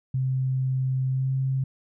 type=tone with pitch glide; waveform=sine; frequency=130.81 to 132.94 Hz; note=C3 to C3; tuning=0 to +28 cents; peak=-22 dBFS; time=0.14-1.64 s; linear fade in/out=5 ms; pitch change=+28 cents; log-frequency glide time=1.09-1.32 s; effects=none